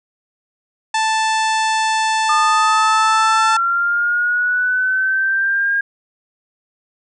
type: harmonic tone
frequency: 880 Hz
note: A5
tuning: in tune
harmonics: 1 / 2 / 3 / 4 / 5 / 6 / 7 / 8 / 9 / 10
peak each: -16 / -22 / -26 / -28 / -30 / -32 / -33 / -34 / -35 / -36 dBFS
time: 0.94-3.57 s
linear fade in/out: 5 ms
type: linear sweep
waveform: sine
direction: up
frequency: 1216 to 1624 Hz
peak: -14 dBFS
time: 2.29-5.81 s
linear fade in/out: 5 ms
effects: none